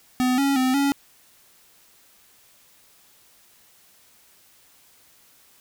square tone with pitch steps, 252.5 / 277.4 / 257.7 / 279.9 Hz, B3 / C#4 / C4 / C#4, +39 / +1 / -26 / +17 cents, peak -19 dBFS, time 0.2-0.92 s, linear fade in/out 0 ms, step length 180 ms, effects white hiss -56 dBFS RMS until 5.6 s

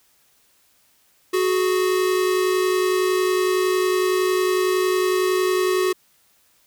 square tone pair together, 369.1 / 420 Hz, F#4 / G#4, -4 / +19 cents, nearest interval major second, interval 223 cents, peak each -19 / -26 dBFS, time 1.33-5.93 s, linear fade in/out 10 ms, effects white hiss -60 dBFS RMS until 6.66 s

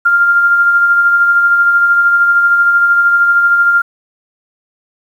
sine tone with tremolo, 1396.9 Hz, F6, in tune, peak -5 dBFS, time 0.05-3.82 s, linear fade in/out 10 ms, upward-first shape sine, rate 13 Hz, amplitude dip 35%, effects 7-bit

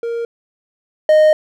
triangle tone pair in turn, 466.2 / 617.5 Hz, A#4 / D#5, 0 / -13 cents, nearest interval perfect fourth, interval 487 cents, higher second, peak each -17 / -5 dBFS, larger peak second, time 0.03-0.25 / 1.09-1.33 s, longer second, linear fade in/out 2 ms, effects none

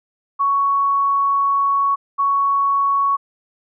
sine tone pair in turn, 1114 / 1114 Hz, C#6 / C#6, +8 / +8 cents, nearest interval unison, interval 0 cents, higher neither, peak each -14 dBFS, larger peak neither, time 0.39-1.96 / 2.18-3.17 s, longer first, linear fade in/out 20 ms, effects none

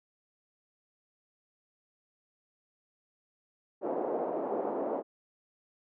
white band-pass noise, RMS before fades -33 dBFS, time 3.81-5.03 s, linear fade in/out 50 ms, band 280 to 690 Hz, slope 24 dB/octave, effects none

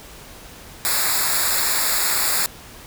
white noise with comb filter, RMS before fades -20 dBFS, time 0.85-2.46 s, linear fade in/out 0 ms, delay 0.33 ms, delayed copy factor -0.9, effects pink hiss -41 dBFS RMS until 2.86 s

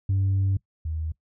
sine tone pair in turn, 96.9 / 79.05 Hz, G2 / D#2, -20 / +28 cents, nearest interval major third, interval 352 cents, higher first, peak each -18 / -26 dBFS, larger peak first, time 0.09-0.57 / 0.85-1.12 s, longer first, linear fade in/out 5 ms, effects noise-tail reverb RT60 0.1 s tail -21 dB re dry + tanh soft clip ceiling -18 dBFS

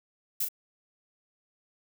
violet noise with echo, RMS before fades -29 dBFS, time 0.4-0.45 s, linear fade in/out 5 ms, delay 37 ms, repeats 1, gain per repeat -6 dB, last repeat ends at 0.487 s, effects none

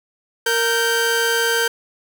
sawtooth tone pair together, 463.5 / 1559 Hz, A#4 / G6, -10 / -10 cents, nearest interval octave + major sixth, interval 2100 cents, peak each -16 / -15 dBFS, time 0.46-1.68 s, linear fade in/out 5 ms, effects none

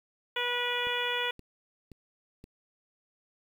harmonic tone, 486.8 Hz, B4, 25 cents flat, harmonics 1 / 2 / 3 / 4 / 5 / 6 / 7, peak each -36 / -36 / -36 / -36 / -36 / -36 / -36 dBFS, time 0.36-1.31 s, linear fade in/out 5 ms
click train, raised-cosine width 3 ms, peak -35 dBFS, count 4, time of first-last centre 0.87-2.441 s, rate 1.91 Hz
effects 9-bit

